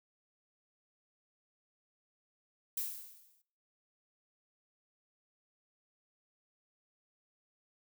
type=noise with exponential decay; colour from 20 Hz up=violet; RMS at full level=-34 dBFS; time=2.77-3.42 s; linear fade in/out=5 ms; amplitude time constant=140 ms; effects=noise-tail reverb RT60 0.6 s tail -21 dB re dry